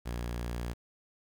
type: tone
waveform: sawtooth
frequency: 59.4 Hz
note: A#1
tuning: 33 cents sharp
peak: -30 dBFS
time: 0.05-0.74 s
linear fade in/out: 20 ms
effects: 10-bit